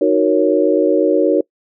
sine chord, D# minor seventh, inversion none, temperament equal, 311.1 / 370 / 466.2 / 554.4 Hz, D#4 / F#4 / A#4 / C#5, 0 / 0 / 0 / 0 cents, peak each -16 dBFS, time 0.01-1.41 s, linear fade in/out 5 ms, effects noise-tail reverb RT60 0.1 s tail -24 dB re dry

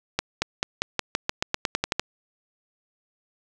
accelerating click train, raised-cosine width 0.2 ms, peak -5 dBFS, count 14, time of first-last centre 0.19-1.996 s, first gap 230 ms, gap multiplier 0.91, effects none

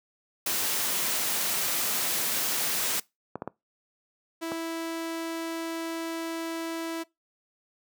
white noise, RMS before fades -28 dBFS, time 0.46-3 s, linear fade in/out 5 ms
clicks, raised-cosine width 1 ms, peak -18 dBFS, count 4, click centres 3.356 / 3.421 / 3.476 / 4.519 s
sawtooth tone, 329.2 Hz, E4, 2 cents flat, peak -27 dBFS, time 4.41-7.04 s, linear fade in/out 20 ms
effects noise-tail reverb RT60 0.2 s tail -22 dB re dry + high-pass 150 Hz 12 dB/octave

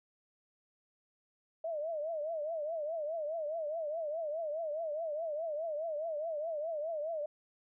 sine tone with vibrato, 628 Hz, D#5, 16 cents sharp, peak -34 dBFS, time 1.64-7.26 s, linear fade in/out 5 ms, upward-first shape triangle, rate 4.8 Hz, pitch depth 150 cents each way, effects none

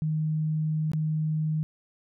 sine tone with dropouts, 155.56 Hz, D#3, in tune, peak -24 dBFS, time 0.02-1.63 s, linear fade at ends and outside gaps 0 ms, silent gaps 0.917-0.934 s, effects none

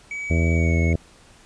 triangle tone with pitch glide, 2276 to 2196 Hz, C#7 to C#7, +45 to -17 cents, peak -26 dBFS, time 0.11-0.93 s, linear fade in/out 2 ms, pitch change -62 cents, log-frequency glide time 0.53-0.78 s
harmonic tone, 82.7 Hz, E2, 6 cents sharp, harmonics 1 / 2 / 3 / 4 / 5 / 6 / 7 / 8, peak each -18 / -24 / -28 / -30 / -32 / -34 / -35 / -36 dBFS, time 0.3-0.96 s, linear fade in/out 5 ms
effects pink hiss -51 dBFS RMS until 1.45 s + resampled to 22050 Hz

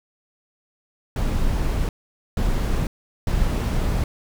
brown noise bursts at uneven times, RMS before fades -21 dBFS, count 3, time 1.16-1.89 / 2.37-2.87 / 3.27-4.04 s, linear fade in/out 2 ms, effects none

